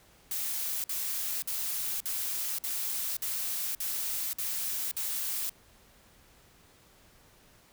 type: noise bursts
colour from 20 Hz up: blue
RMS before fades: -33 dBFS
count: 9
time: 0.31-5.496 s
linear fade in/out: 2 ms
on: 530 ms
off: 52 ms
effects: pink hiss -60 dBFS RMS until 7.72 s